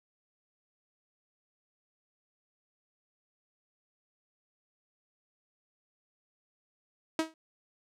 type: tone with exponential decay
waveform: sawtooth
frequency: 320 Hz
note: D#4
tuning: 49 cents sharp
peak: -20 dBFS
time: 7.19-7.34 s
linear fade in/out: 2 ms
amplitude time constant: 31 ms
effects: low-pass 9000 Hz 12 dB/octave